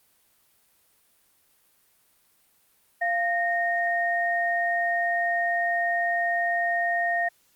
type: tone pair together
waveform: sine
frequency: 693 / 1848.9 Hz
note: F5 / A#6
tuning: -14 / -15 cents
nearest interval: octave + perfect fourth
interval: 1699 cents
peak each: -25 / -25 dBFS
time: 3.01-7.29 s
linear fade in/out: 10 ms
effects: white hiss -64 dBFS RMS until 7.55 s + Opus 32 kbps